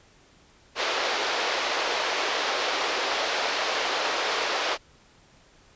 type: band-pass noise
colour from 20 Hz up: pink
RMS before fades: -27 dBFS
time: 0.75-4.78 s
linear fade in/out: 50 ms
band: 430 to 5200 Hz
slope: 24 dB/octave
effects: pink hiss -57 dBFS RMS until 5.75 s + resampled to 16000 Hz